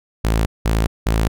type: tone bursts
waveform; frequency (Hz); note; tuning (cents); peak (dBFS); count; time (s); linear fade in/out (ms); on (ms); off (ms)
sawtooth; 55; A1; 0; -11; 3; 0.24-1.28; 10; 220; 190
effects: none